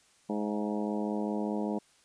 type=harmonic tone with a mistuned harmonic; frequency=105 Hz; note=G#2; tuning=19 cents sharp; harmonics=2 / 3 / 4 / 5 / 6 / 7 / 8 / 9; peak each=-32 / -36 / -38 / -40 / -42 / -43 / -44 / -45 dBFS; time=0.29-1.79 s; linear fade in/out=10 ms; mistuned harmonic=7; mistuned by=-41 cents; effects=white hiss -64 dBFS RMS until 2.04 s + resampled to 22050 Hz